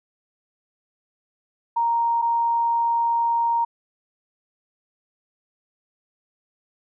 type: tone pair in turn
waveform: sine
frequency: 932.3 / 932.3 Hz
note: A#5 / A#5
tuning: 0 / 0 cents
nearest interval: unison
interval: 0 cents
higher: neither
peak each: -18 dBFS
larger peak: neither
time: 1.76-2.22 / 2.22-3.65 s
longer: second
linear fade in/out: 10 ms
effects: none